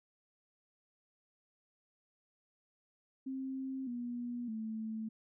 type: tone with pitch steps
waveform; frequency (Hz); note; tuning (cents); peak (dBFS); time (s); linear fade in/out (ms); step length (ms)
sine; 265 / 241.6 / 220.3; C4 / B3 / A3; +22 / -38 / +2; -37; 3.26-5.09; 10; 610
effects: none